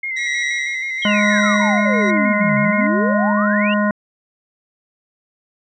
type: tone with vibrato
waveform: sine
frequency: 2100 Hz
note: C7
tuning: 6 cents sharp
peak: -21 dBFS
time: 0.03-2.87 s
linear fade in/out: 5 ms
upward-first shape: square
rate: 6.3 Hz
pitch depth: 32 cents each way
type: tone with tremolo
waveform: sawtooth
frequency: 1921 Hz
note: B6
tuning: 48 cents flat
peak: -16 dBFS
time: 0.16-2.11 s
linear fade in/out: 10 ms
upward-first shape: sine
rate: 1 Hz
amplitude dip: 80%
type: exponential two-way sweep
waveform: sine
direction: down then up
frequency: 3300 to 133.1 to 2913 Hz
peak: -21 dBFS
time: 1.02-3.74 s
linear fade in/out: 5 ms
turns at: 2.58 s
type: harmonic tone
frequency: 207.7 Hz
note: G#3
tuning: in tune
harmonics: 1 / 3 / 5 / 7 / 9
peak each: -16 / -21 / -23 / -24 / -26 dBFS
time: 1.05-3.91 s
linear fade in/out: 2 ms
effects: resampled to 16000 Hz